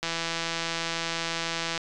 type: click train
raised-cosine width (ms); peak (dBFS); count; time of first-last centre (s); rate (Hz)
0.2; -12; 291; 0.03-1.777; 166
effects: resampled to 24000 Hz